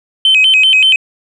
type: tone with vibrato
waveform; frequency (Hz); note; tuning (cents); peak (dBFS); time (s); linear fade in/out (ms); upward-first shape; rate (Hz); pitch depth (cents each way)
sine; 2794; F7; 0; -4; 0.25-0.96; 2; square; 5.2; 170
effects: tanh soft clip ceiling -2 dBFS